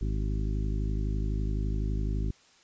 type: harmonic tone with a mistuned harmonic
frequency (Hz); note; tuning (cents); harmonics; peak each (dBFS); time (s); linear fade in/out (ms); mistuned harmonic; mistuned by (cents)
51.91; G#1; 0; 1 / 2 / 3 / 4 / 5 / 6 / 7; -28 / -34 / -38 / -40 / -42 / -44 / -45; 0.01-2.31; 5; 7; +83
effects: white hiss -60 dBFS RMS until 2.63 s + resampled to 16000 Hz